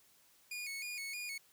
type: tone with vibrato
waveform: sawtooth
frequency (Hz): 2319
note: D7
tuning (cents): -22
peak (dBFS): -37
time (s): 0.51-1.38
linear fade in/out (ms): 5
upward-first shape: square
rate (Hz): 3.2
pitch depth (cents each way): 87
effects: white hiss -67 dBFS RMS until 1.52 s